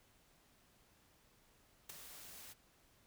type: noise with ADSR envelope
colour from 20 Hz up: white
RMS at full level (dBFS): -45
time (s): 1.89-2.54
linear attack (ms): 8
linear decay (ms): 9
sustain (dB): -9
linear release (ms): 24
effects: pink hiss -70 dBFS RMS until 3.06 s